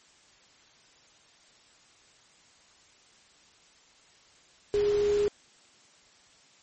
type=tone in noise; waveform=sine; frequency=412 Hz; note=G#4; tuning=14 cents flat; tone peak=-22 dBFS; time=4.74-5.28 s; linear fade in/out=0 ms; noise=pink; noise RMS=-40 dBFS; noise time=4.74-5.28 s; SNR=+15 dB; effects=white hiss -59 dBFS RMS until 6.62 s + MP3 32 kbps